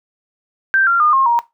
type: tone with pitch steps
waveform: sine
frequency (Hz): 1568 / 1380.9 / 1216.1 / 1071 / 943.2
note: G6 / F6 / D#6 / C6 / A#5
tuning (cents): 0 / -20 / -40 / +40 / +20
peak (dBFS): -10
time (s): 0.74-1.39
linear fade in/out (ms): 0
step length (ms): 130
effects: noise-tail reverb RT60 0.2 s tail -18 dB re dry